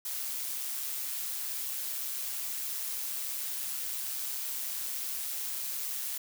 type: noise with amplitude modulation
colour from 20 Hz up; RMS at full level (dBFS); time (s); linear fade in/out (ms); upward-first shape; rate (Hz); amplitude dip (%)
blue; -34; 0.05-6.18; 5; sine; 133; 35
effects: none